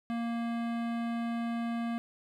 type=tone with hard clipping; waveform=sine; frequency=233.1 Hz; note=A#3; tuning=in tune; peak=-33 dBFS; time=0.1-1.98 s; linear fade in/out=0 ms; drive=18 dB; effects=none